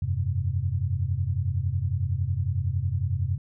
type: chord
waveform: sine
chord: F suspended second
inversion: none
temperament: just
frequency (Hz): 87.31 / 98.22 / 130.96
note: F2 / G2 / C3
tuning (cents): 0 / +4 / +2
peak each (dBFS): -28 / -27 / -29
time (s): 0.02-3.38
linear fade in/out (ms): 5
effects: none